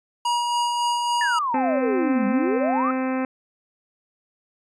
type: tone with tremolo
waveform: square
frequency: 956 Hz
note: A#5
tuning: 43 cents sharp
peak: -20 dBFS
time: 0.25-1.39 s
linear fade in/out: 5 ms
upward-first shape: sine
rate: 3.6 Hz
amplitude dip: 30%
type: exponential two-way sweep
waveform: sine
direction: down then up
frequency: 1817 to 197.7 to 1326 Hz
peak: -21 dBFS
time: 1.21-2.91 s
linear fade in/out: 2 ms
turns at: 2.27 s
type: harmonic tone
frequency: 260 Hz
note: C4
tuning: 11 cents flat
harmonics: 1 / 2 / 3 / 4 / 5 / 6 / 7 / 8 / 9 / 10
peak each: -23 / -29 / -33 / -35 / -37 / -39 / -40 / -41 / -42 / -43 dBFS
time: 1.54-3.25 s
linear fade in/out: 2 ms
effects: resampled to 22050 Hz